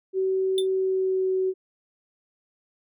sine tone with pitch glide, 379.6 to 375.9 Hz, F#4 to F#4, +44 to +27 cents, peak -21 dBFS, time 0.13-1.54 s, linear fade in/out 50 ms, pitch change -17 cents, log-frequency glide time 0.69-1.31 s
square tone with exponential decay, 3554 Hz, A7, 17 cents sharp, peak -23 dBFS, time 0.58-0.67 s, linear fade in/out 1 ms, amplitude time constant 18 ms
effects none

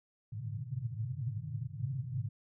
pink band-pass noise, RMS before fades -38 dBFS, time 0.32-2.29 s, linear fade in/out 5 ms, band 100 to 150 Hz, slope 96 dB/octave, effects none

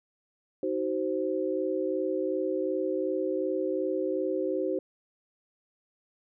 sine chord, C diminished, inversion first, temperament just, 314 / 376.7 / 523.3 Hz, Eb4 / Gb4 / C5, +16 / +31 / 0 cents, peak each -32 / -30 / -31 dBFS, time 0.63-4.79 s, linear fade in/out 2 ms, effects none

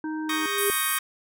harmonic tone, 311.7 Hz, D#4, 3 cents sharp, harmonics 1 / 3 / 5, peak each -28 / -38 / -40 dBFS, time 0.04-0.46 s, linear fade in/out 2 ms
sine tone with exponential growth, 403.3 Hz, G4, 49 cents sharp, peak -21 dBFS, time 0.1-0.7 s, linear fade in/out 0 ms, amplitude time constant 130 ms
25% pulse chord, Eb dominant seventh, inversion third, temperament equal, 1108.7 / 1244.5 / 1568 / 1864.7 Hz, Db6 / Eb6 / G6 / Bb6, 0 / 0 / 0 / 0 cents, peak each -28 dBFS, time 0.29-0.99 s, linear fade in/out 5 ms
pink band-pass noise, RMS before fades -29 dBFS, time 0.58-0.98 s, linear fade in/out 2 ms, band 8100 to 15000 Hz, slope 96 dB/octave
effects none

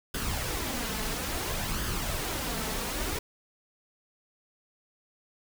pink noise with flanger, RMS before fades -32 dBFS, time 0.14-3.19 s, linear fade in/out 5 ms, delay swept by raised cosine 0.61 to 4.61 ms, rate 0.59 Hz, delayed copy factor +0.5, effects none

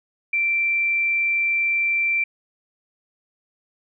sine tone, 2349 Hz, D7, in tune, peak -18 dBFS, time 0.33-2.24 s, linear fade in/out 5 ms, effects none

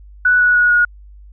sine tone with pitch steps, 1480 / 1468.1 / 1456.3 / 1444.5 Hz, F#6 / F#6 / F#6 / F#6, 0 / -14 / -28 / -42 cents, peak -9 dBFS, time 0.25-0.85 s, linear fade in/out 5 ms, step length 150 ms, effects added 50 Hz sine -37 dBFS peak until 1.32 s

